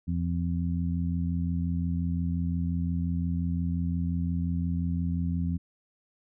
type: harmonic tone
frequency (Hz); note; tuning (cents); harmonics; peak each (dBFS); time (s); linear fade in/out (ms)
85.7; F2; -32; 1 / 2 / 3; -29 / -29 / -35; 0.07-5.58; 20
effects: none